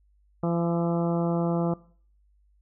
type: harmonic tone with a mistuned harmonic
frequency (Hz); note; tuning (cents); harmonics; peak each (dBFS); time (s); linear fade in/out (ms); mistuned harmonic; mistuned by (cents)
170; F3; -46; 1 / 2 / 3 / 4 / 5 / 6 / 7 / 8; -25 / -30 / -32 / -34 / -38 / -42 / -39 / -45; 0.43-1.74; 5; 8; -45
effects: noise-tail reverb RT60 0.5 s tail -21 dB re dry + added 50 Hz sine -60 dBFS peak until 2.61 s